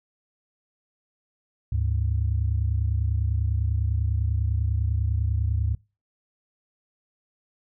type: tone pair together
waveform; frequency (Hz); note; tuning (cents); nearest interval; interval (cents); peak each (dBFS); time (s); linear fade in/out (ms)
sine; 73.42 / 103.45; D2 / G#2; 0 / -6; tritone; 594; -23 / -24; 1.72-5.75; 5
effects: noise-tail reverb RT60 0.3 s tail -25 dB re dry + tanh soft clip ceiling -14 dBFS